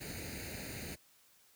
pink noise with comb filter, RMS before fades -43 dBFS, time 0-0.96 s, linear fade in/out 20 ms, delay 0.45 ms, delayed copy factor +0.8, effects white hiss -66 dBFS RMS until 1.55 s + high-pass 60 Hz 12 dB/octave

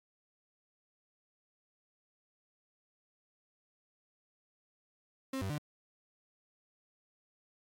35% pulse tone with pitch steps, 265.9 / 96.4 / 149 Hz, C4 / G2 / D3, +28 / -28 / +25 cents, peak -33 dBFS, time 5.33-5.582 s, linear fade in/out 5 ms, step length 84 ms, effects AAC 64 kbps

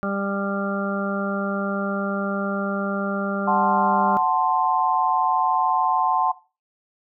harmonic tone, 198.4 Hz, G3, 21 cents sharp, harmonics 1 / 2 / 3 / 4 / 6 / 7, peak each -26 / -33 / -29 / -36 / -30 / -30 dBFS, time 0.03-4.17 s, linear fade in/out 0 ms
sine chord, F# diminished, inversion none, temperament equal, 740 / 880 / 1046.5 Hz, F#5 / A5 / C6, 0 / 0 / 0 cents, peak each -22 dBFS, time 3.47-6.32 s, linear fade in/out 10 ms
effects noise-tail reverb RT60 0.3 s tail -17 dB re dry

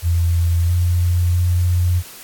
sine tone with pitch steps, 84.8 / 87.5 / 88.4 Hz, E2 / F2 / F2, +50 / +4 / +22 cents, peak -13 dBFS, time 0.02-2.03 s, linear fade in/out 50 ms, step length 670 ms, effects white hiss -38 dBFS RMS until 2.23 s + AAC 64 kbps

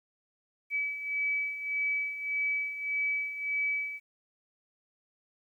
sine beating tone pair, 2289 / 2290.7 Hz, D7 / D7, -45 / -44 cents, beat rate 1.7 Hz, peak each -36 / -30 dBFS, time 0.7-4 s, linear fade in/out 50 ms, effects 11-bit

